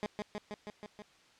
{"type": "tone with echo", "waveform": "15% pulse", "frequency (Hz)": 209.1, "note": "G#3", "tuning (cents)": 12, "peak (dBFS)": -27, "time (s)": [0.03, 0.06], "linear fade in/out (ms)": 0, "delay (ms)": 160, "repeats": 6, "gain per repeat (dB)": -2, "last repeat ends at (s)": 1.02, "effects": ["white hiss -63 dBFS RMS until 1.39 s", "low-pass 5000 Hz 12 dB/octave"]}